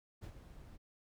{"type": "noise with ADSR envelope", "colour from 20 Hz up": "brown", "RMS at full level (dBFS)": -45, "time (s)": [0.21, 0.78], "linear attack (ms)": 30, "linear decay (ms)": 72, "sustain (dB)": -9, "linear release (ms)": 30, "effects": []}